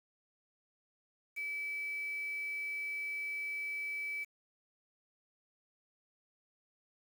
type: tone with quantisation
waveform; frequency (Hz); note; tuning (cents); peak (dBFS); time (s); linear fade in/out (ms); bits
sine; 2300; D7; -37; -36; 1.36-4.25; 20; 9
effects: none